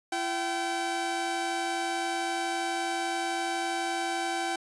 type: tone pair together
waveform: sawtooth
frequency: 339.1 / 770 Hz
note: E4 / G5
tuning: +49 / -31 cents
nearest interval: octave + major second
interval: 1420 cents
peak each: -30 / -26 dBFS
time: 0.12-4.56 s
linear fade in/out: 5 ms
effects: resampled to 24000 Hz